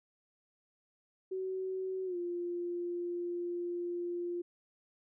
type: tone with pitch glide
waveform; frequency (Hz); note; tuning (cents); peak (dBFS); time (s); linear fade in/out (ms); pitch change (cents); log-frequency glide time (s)
sine; 376.5 to 349.3; F#4 to F4; +30 to 0; -34; 1.31-4.42; 10; -130; 2.05-2.17
effects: none